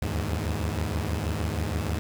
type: tone cluster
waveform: sawtooth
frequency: 75 / 81.3 / 103.7 Hz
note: D2 / E2 / G#2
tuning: +37 / -23 / -2 cents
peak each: -27 dBFS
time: 0.02-1.99 s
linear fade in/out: 0 ms
effects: 8-bit

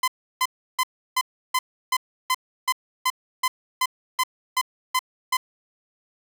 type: tone bursts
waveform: sawtooth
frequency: 1024 Hz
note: C6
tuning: 38 cents flat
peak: -15 dBFS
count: 15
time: 0.03-5.37 s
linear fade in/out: 5 ms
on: 48 ms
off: 330 ms
effects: none

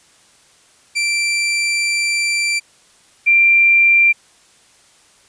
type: tone pair in turn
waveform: sawtooth / sine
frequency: 2349 / 2368 Hz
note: D7 / D7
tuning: 0 / +14 cents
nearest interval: unison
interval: 14 cents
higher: second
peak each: -12 / -8 dBFS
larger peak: second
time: 0.95-2.6 / 3.26-4.13 s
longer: first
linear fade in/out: 20 ms
effects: white hiss -51 dBFS RMS until 5.28 s + resampled to 22050 Hz

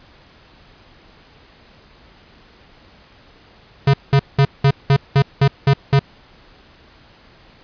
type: tone bursts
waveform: square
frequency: 138.5 Hz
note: C#3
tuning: 1 cent flat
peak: -10 dBFS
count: 9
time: 3.87-5.993 s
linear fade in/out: 5 ms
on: 67 ms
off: 190 ms
effects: pink hiss -48 dBFS RMS until 7.63 s + resampled to 11025 Hz

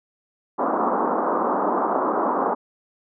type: band-pass noise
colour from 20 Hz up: white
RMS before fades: -22 dBFS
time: 0.58-2.55 s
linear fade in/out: 20 ms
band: 210 to 1200 Hz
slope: 48 dB/octave
effects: none

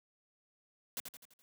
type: noise with echo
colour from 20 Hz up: white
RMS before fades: -39 dBFS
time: 0.97-1 s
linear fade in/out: 0 ms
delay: 84 ms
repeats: 5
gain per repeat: -6 dB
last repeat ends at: 1.42 s
effects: high-pass 150 Hz 12 dB/octave

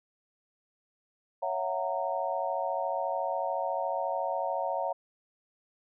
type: chord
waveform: sine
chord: F# dominant seventh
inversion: second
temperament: just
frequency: 555 / 666 / 740 / 925 Hz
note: C#5 / E5 / F#5 / A#5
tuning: +2 / +18 / 0 / -14 cents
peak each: -34 dBFS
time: 1.42-4.93 s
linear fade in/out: 10 ms
effects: none

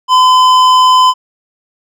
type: tone with hard clipping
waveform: sine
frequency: 1017 Hz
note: C6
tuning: 50 cents flat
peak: -6 dBFS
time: 0.08-1.14 s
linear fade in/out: 50 ms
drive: 11 dB
effects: none

